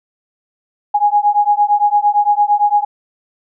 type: beating tone pair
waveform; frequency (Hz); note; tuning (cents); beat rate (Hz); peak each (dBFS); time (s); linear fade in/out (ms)
sine; 823 / 831.8; G#5 / G#5; -16 / +2; 8.8; -13; 0.94-2.85; 10
effects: none